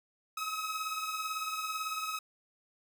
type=beating tone pair; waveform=sawtooth; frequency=1272 / 1290 Hz; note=D#6 / E6; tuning=+38 / -38 cents; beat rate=18 Hz; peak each=-32 / -36 dBFS; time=0.37-2.19 s; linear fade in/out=5 ms; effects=none